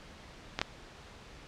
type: clicks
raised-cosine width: 0.2 ms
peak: -13 / -9 dBFS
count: 2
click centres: 0.59 / 0.615 s
effects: pink hiss -51 dBFS RMS until 1.47 s + low-pass 5000 Hz 12 dB/octave